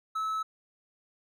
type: tone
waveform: triangle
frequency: 1300 Hz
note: E6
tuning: 24 cents flat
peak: -27 dBFS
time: 0.15-0.43 s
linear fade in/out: 10 ms
effects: none